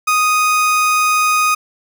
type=tone; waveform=30% pulse; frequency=1244.5 Hz; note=D#6; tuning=in tune; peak=-9 dBFS; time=0.07-1.55 s; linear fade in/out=10 ms; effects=none